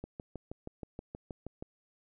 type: click train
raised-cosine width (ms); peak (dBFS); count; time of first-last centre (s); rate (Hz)
2; -27; 11; 0.04-1.625; 6.31
effects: none